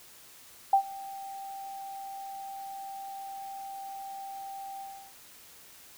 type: tone with ADSR envelope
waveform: sine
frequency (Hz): 784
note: G5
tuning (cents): 0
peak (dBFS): -16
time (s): 0.73-5.14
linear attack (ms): 4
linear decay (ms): 86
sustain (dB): -22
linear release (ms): 340
effects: white hiss -53 dBFS RMS until 5.97 s